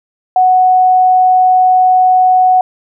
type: tone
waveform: sine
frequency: 740 Hz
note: F#5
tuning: in tune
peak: -5 dBFS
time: 0.36-2.61 s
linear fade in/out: 2 ms
effects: none